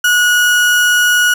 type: tone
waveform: 35% pulse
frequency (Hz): 1457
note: F#6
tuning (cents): -27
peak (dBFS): -7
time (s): 0.04-1.34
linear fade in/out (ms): 5
effects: none